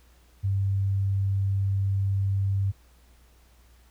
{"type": "tone", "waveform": "sine", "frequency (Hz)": 98, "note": "G2", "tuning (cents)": 0, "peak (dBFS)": -22, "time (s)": [0.43, 2.72], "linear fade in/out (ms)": 20, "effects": ["added 60 Hz sine -55 dBFS peak until 3.9 s", "pink hiss -62 dBFS RMS until 3.9 s"]}